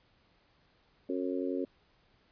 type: harmonic tone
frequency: 91.1 Hz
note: F#2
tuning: 26 cents flat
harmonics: 3 / 4 / 5 / 6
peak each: -34 / -36 / -38 / -40 dBFS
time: 1.09-1.65 s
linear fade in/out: 5 ms
effects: pink hiss -68 dBFS RMS until 2.31 s + resampled to 11025 Hz